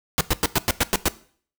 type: noise bursts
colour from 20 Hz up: pink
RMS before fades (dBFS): -19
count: 8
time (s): 0.18-1.083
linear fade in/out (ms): 0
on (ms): 28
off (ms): 97
effects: noise-tail reverb RT60 0.5 s tail -18 dB re dry